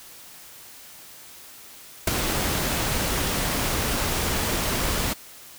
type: noise with ADSR envelope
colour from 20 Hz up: pink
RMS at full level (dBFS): -19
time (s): 2.07-5.14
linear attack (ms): 5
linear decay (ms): 14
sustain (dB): -6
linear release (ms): 18
effects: white hiss -45 dBFS RMS until 5.58 s